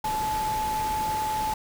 sine tone in noise, 865 Hz, A5, 30 cents flat, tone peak -25 dBFS, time 0.04-1.54 s, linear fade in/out 5 ms, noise pink, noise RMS -35 dBFS, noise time 0.04-1.54 s, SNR +7 dB, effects none

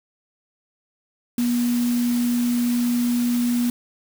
sine tone in noise, 241.1 Hz, B3, 41 cents flat, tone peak -18 dBFS, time 1.38-3.7 s, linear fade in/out 2 ms, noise white, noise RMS -34 dBFS, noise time 1.38-3.7 s, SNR +13 dB, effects none

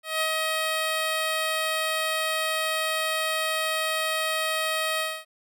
10% pulse tone with ADSR envelope, 633 Hz, D#5, 30 cents sharp, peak -14 dBFS, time 0.03-5.25 s, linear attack 180 ms, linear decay 66 ms, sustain -2 dB, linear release 250 ms, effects none

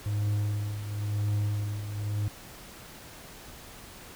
triangle tone with tremolo, 103.83 Hz, G#2, in tune, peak -22 dBFS, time 0.06-2.28 s, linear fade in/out 0 ms, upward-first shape triangle, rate 0.97 Hz, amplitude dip 70%, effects pink hiss -47 dBFS RMS until 4.15 s

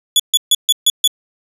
sawtooth tone bursts, 3421 Hz, A7, 49 cents flat, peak -5 dBFS, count 6, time 0.16-1.076 s, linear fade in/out 2 ms, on 36 ms, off 140 ms, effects resampled to 32000 Hz

